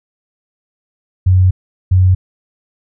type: tone bursts at uneven times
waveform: sine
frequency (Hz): 92.5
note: F#2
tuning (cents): 0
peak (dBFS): -6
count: 2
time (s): 1.26-1.51 / 1.91-2.15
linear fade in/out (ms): 10
effects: none